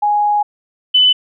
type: tone pair in turn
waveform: sine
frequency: 830.6 / 3005 Hz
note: G#5 / F#7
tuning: 0 / +26 cents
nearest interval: octave + minor seventh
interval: 2226 cents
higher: second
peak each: -11 / -7 dBFS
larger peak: second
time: 0.02-0.43 / 0.94-1.13 s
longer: first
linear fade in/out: 10 ms
effects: none